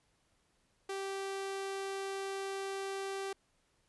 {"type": "tone", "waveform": "sawtooth", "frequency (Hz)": 390, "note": "G4", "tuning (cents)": -9, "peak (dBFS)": -33, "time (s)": [0.89, 3.33], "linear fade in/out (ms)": 5, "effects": ["pink hiss -74 dBFS RMS until 3.88 s", "resampled to 24000 Hz"]}